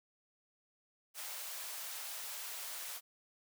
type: high-pass noise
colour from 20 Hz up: white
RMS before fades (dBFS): -44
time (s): 1.14-3.01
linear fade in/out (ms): 50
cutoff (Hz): 550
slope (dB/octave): 24
effects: none